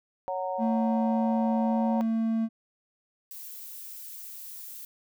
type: harmonic tone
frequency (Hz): 185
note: F#3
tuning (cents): 0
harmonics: 3 / 4 / 5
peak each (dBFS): -32 / -33 / -34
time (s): 0.28-2.01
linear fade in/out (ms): 0
type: tone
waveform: triangle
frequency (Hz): 224.8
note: A3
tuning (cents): +37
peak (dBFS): -22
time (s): 0.58-2.49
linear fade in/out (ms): 50
type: noise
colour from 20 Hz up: violet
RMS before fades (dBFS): -42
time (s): 3.31-4.85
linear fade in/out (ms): 0
effects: none